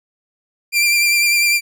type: tone with vibrato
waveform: sawtooth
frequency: 2369 Hz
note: D7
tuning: 14 cents sharp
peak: -9 dBFS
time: 0.72-1.61 s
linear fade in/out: 50 ms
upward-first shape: sine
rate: 10 Hz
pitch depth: 26 cents each way
effects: none